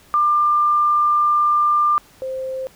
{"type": "tone pair in turn", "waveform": "sine", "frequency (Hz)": [1194, 523.9], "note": ["D6", "C5"], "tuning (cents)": [28, 2], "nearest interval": "octave + major second", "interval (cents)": 1426, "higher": "first", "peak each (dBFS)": [-13, -23], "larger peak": "first", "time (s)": [[0.14, 1.98], [2.22, 2.67]], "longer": "first", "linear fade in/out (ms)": 0, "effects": ["pink hiss -50 dBFS RMS until 2.75 s"]}